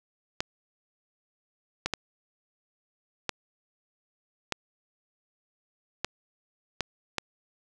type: clicks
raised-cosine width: 0.2 ms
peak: -10 dBFS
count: 8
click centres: 0.405 / 1.86 / 1.937 / 3.293 / 4.523 / 6.046 / 6.807 / 7.183 s
effects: none